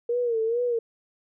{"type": "tone with vibrato", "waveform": "sine", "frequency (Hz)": 466.4, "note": "A#4", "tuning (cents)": 1, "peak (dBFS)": -22, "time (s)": [0.09, 0.79], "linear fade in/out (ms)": 5, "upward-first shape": "sine", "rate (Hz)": 2.3, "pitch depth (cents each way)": 89, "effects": []}